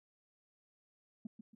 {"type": "tone with echo", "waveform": "sine", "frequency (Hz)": 220.3, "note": "A3", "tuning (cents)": 2, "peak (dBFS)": -38, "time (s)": [1.25, 1.27], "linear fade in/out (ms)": 5, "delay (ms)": 140, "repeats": 2, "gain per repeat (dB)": -9, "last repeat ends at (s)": 1.55, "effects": ["tanh soft clip ceiling -37 dBFS"]}